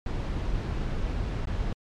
brown noise with dropouts, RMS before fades -29 dBFS, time 0.06-1.73 s, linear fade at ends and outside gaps 2 ms, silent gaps 1.455-1.471 s, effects low-pass 5000 Hz 12 dB/octave + MP3 96 kbps

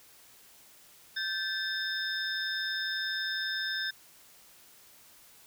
sine tone cluster, 1562 / 1734 / 3630 / 5180 Hz, G6 / A6 / A#7 / E8, -7 / -26 / -47 / -31 cents, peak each -34 / -38 / -36 / -38 dBFS, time 1.16-3.91 s, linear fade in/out 10 ms, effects white hiss -57 dBFS RMS until 5.46 s

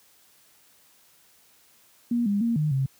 sine tone with pitch steps, 238 / 202.5 / 232.6 / 152 / 134.3 Hz, A#3 / G#3 / A#3 / D#3 / C3, +36 / -43 / -4 / -40 / +46 cents, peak -21 dBFS, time 2.11-2.86 s, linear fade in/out 5 ms, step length 150 ms, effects white hiss -59 dBFS RMS until 2.99 s + high-pass 60 Hz 12 dB/octave

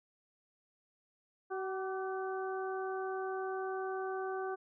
harmonic tone with a mistuned harmonic, 379.1 Hz, F#4, 42 cents sharp, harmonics 1 / 2 / 3 / 4, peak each -37 / -41 / -45 / -46 dBFS, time 1.5-4.56 s, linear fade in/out 20 ms, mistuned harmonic 3, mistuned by +41 cents, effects none

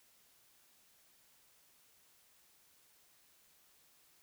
silence, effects white hiss -68 dBFS RMS until 4.22 s

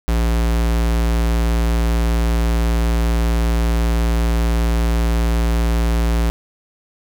square tone, 57.4 Hz, A#1, 26 cents flat, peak -15 dBFS, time 0.08-6.3 s, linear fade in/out 0 ms, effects none

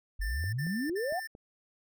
sine exponential sweep, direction up, 42.54 to 784 Hz, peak -30 dBFS, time 0.19-1.2 s, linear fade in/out 10 ms
square tone bursts, 1784 Hz, A6, 23 cents sharp, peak -38 dBFS, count 3, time 0.21-1.274 s, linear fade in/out 10 ms, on 320 ms, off 52 ms
click train, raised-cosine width 2 ms, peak -35 dBFS, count 5, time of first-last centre 0.44-1.351 s, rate 4.39 Hz
effects none

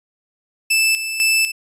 sawtooth tone with tremolo, 2637 Hz, E7, in tune, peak -10 dBFS, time 0.7-1.52 s, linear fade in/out 10 ms, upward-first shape square, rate 2 Hz, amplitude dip 65%, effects resampled to 32000 Hz

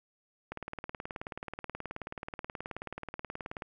click train, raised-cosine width 0.5 ms, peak -23 dBFS, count 59, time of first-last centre 0.52-3.622 s, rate 18.7 Hz, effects none

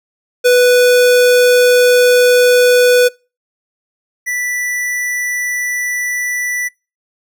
square tone pair in turn, 493.9 / 1971.2 Hz, B4 / B6, 0 / -4 cents, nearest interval 2 octaves, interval 2396 cents, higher second, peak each -7 / -17 dBFS, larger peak first, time 0.44-3.09 / 4.26-6.69 s, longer first, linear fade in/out 20 ms, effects noise-tail reverb RT60 0.3 s tail -25 dB re dry

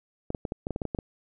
clicks, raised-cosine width 2 ms, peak -17 dBFS, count 11, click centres 0.304 / 0.348 / 0.452 / 0.521 / 0.669 / 0.707 / 0.761 / 0.818 / 0.853 / 0.948 / 0.988 s, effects none

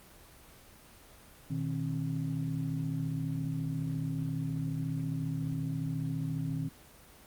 sine tone cluster, 121.9 / 156.4 / 267.7 Hz, B2 / D#3 / C4, -22 / +9 / +40 cents, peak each -37 / -33 / -37 dBFS, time 1.5-6.69 s, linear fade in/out 10 ms, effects pink hiss -55 dBFS RMS until 7.26 s + Opus 24 kbps

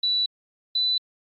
sine tone pair in turn, 3951 / 3990 Hz, B7 / B7, 0 / +17 cents, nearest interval unison, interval 17 cents, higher second, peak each -20 dBFS, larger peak neither, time 0.03-0.26 / 0.75-0.98 s, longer neither, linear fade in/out 5 ms, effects AAC 32 kbps

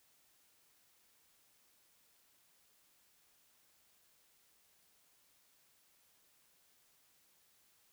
silence, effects white hiss -71 dBFS RMS until 7.92 s

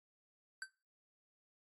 square tone with exponential decay, 1546 Hz, G6, 24 cents flat, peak -38 dBFS, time 0.62-0.7 s, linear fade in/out 1 ms, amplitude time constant 17 ms, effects noise-tail reverb RT60 0.3 s tail -18 dB re dry + AAC 32 kbps

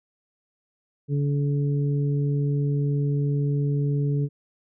harmonic tone, 143 Hz, D3, 46 cents flat, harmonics 1 / 2 / 3, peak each -21 / -32 / -33 dBFS, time 1.08-4.29 s, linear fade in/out 50 ms, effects none

